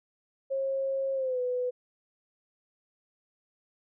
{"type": "tone with pitch glide", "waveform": "sine", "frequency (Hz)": [540, 498.1], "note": ["C#5", "B4"], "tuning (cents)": [-45, 15], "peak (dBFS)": -27, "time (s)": [0.5, 1.71], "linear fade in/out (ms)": 20, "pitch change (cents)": -140, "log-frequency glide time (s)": [1.14, 1.4], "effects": []}